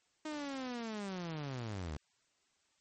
sawtooth linear sweep, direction down, 312 to 69.3 Hz, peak -35 dBFS, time 0.25-1.97 s, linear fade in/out 5 ms, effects white hiss -75 dBFS RMS until 2.8 s + MP3 32 kbps

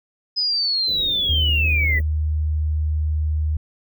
sine linear sweep, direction down, 5060 to 1930 Hz, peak -18 dBFS, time 0.36-2 s, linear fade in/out 20 ms
pink band-stop noise, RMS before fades -36 dBFS, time 0.87-2.02 s, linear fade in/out 10 ms, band 600 to 14000 Hz, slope 96 dB/octave
sine tone, 76.8 Hz, D#2, 22 cents flat, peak -18 dBFS, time 1.29-3.57 s, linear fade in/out 5 ms
effects none

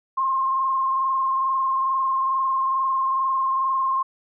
sine tone with frequency modulation, 1063 Hz, C6, 27 cents sharp, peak -19 dBFS, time 0.17-4.03 s, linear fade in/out 10 ms, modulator 22.3 Hz, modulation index 0.81, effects none

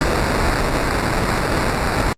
pink noise with sample-and-hold, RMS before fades -18 dBFS, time 0.01-2.13 s, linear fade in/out 0 ms, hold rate 3150 Hz, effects low-pass 10000 Hz 12 dB/octave + Opus 48 kbps

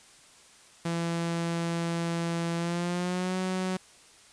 sawtooth tone with pitch glide, 168.5 to 185.89 Hz, E3 to F#3, +38 to +8 cents, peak -24 dBFS, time 0.85-3.77 s, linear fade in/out 5 ms, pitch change +170 cents, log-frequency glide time 2.56-3.37 s, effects white hiss -55 dBFS RMS until 4.32 s + resampled to 22050 Hz

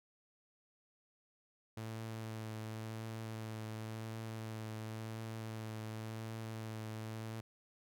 sawtooth tone with vibrato, 110.7 Hz, A2, 11 cents sharp, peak -38 dBFS, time 1.77-7.41 s, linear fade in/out 5 ms, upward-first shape triangle, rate 0.93 Hz, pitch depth 21 cents each way, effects none

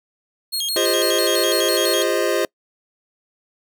sawtooth tone with vibrato, 3729 Hz, A#7, in tune, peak -18 dBFS, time 0.52-2.04 s, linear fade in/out 20 ms, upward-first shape square, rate 6 Hz, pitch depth 240 cents each way
square chord, F minor seventh, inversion none, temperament equal with one note detuned, 349.2 / 407.2 / 523.3 / 622.3 Hz, F4 / Ab4 / C5 / Eb5, 0 / -34 / 0 / 0 cents, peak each -24 dBFS, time 0.76-2.45 s, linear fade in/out 2 ms
effects noise-tail reverb RT60 0.1 s tail -26 dB re dry

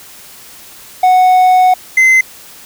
triangle tone pair in turn, 738 / 2059 Hz, F#5 / C7, -5 / -28 cents, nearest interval octave + tritone, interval 1777 cents, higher second, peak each -3 dBFS, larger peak neither, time 1.03-1.74 / 1.97-2.21 s, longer first, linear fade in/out 5 ms, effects white hiss -36 dBFS RMS until 2.65 s

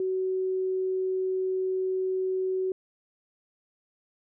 sine tone, 375.1 Hz, F#4, 24 cents sharp, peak -25 dBFS, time 0-2.72 s, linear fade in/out 2 ms, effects none

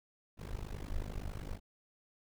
brown noise with amplitude modulation, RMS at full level -37 dBFS, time 0.37-1.6 s, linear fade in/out 50 ms, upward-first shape sine, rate 51 Hz, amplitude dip 95%, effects none

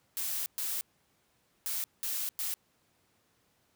blue noise bursts at uneven times, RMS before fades -34 dBFS, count 5, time 0.17-0.46 / 0.58-0.81 / 1.66-1.84 / 2.03-2.29 / 2.39-2.54 s, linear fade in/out 0 ms, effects pink hiss -71 dBFS RMS until 3.75 s + high-pass 80 Hz 12 dB/octave

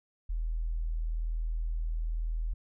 sine tone, 40.52 Hz, E1, 29 cents flat, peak -29 dBFS, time 0.29-2.54 s, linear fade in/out 10 ms, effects none

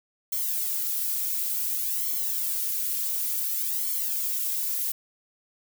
violet noise with flanger, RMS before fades -28 dBFS, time 0.32-4.92 s, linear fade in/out 5 ms, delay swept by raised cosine 0.92 to 2.82 ms, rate 0.56 Hz, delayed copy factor +0.9, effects none

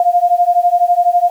sine beating tone pair, 698.5 / 710.5 Hz, F5 / F5, 0 / +30 cents, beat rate 12 Hz, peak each -12 dBFS, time 0-1.3 s, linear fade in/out 2 ms, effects 7-bit

